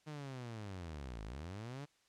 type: linear two-way sweep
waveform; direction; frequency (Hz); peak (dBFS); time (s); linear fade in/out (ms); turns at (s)
sawtooth; down then up; 155.56 to 49.68 to 148.9; -40; 0.06-1.86; 20; 1.24
effects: white hiss -73 dBFS RMS until 2.08 s + low-pass 7000 Hz 12 dB/octave